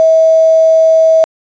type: tone with quantisation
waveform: sine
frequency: 645 Hz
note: E5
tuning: 38 cents flat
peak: -4 dBFS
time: 0-1.24 s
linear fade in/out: 0 ms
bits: 5
effects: resampled to 16000 Hz